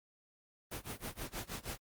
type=noise with tremolo; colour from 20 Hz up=pink; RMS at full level=-40 dBFS; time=0.71-1.78 s; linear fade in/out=10 ms; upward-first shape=sine; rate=6.3 Hz; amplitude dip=95%; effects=Opus 32 kbps